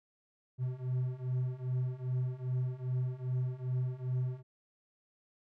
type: beating tone pair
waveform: triangle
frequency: 125.6 / 128.1 Hz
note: B2 / C3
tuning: +30 / -36 cents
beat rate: 2.5 Hz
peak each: -34 / -32 dBFS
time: 0.58-4.43 s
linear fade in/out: 50 ms
effects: none